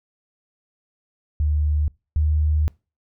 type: tone pair in turn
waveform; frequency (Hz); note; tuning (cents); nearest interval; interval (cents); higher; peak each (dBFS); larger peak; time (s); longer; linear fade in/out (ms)
sine; 75 / 76.31; D2 / D#2; +37 / -33; unison; 30; second; -17 / -16; second; 1.4-1.88 / 2.16-2.68; second; 0
effects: noise-tail reverb RT60 0.3 s tail -25 dB re dry